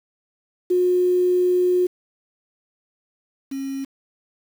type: tone pair in turn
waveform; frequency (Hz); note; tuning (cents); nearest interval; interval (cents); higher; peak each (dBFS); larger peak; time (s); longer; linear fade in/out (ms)
sine; 360.9 / 271.2; F#4 / C#4; -43 / -38; perfect fourth; 495; first; -15 / -25; first; 0.7-1.87 / 3.51-3.85; first; 10
effects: 7-bit